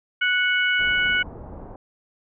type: harmonic tone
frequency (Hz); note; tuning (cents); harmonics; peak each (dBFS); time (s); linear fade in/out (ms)
738; F#5; -5; 2 / 3 / 4; -20 / -24 / -26; 0.21-1.23; 10
type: low-pass noise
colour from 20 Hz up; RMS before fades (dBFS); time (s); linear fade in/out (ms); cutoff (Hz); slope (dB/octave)
pink; -38; 0.79-1.76; 2; 950; 24
effects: none